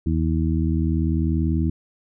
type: harmonic tone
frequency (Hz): 80.2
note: E2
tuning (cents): -47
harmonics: 1 / 2 / 3 / 4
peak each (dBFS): -21 / -24 / -26 / -27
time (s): 0.06-1.7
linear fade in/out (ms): 5
effects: none